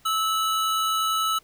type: tone pair together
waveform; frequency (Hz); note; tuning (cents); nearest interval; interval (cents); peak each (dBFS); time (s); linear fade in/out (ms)
square; 1305.6 / 2960; E6 / F#7; -17 / 0; octave + major second; 1417; -23 / -31; 0.05-1.39; 10
effects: pink hiss -58 dBFS RMS until 1.43 s